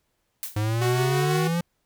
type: noise with exponential decay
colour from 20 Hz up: blue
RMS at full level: -28 dBFS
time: 0.43-0.64 s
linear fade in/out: 0 ms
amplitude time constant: 45 ms
type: exponential sweep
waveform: square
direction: up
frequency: 103.83 to 174.6 Hz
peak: -23 dBFS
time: 0.56-1.61 s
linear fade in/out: 5 ms
type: tone with tremolo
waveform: sawtooth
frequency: 370 Hz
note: F#4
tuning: in tune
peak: -19 dBFS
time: 0.81-1.48 s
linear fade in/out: 10 ms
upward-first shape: triangle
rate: 6 Hz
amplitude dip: 25%
effects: pink hiss -73 dBFS RMS until 1.85 s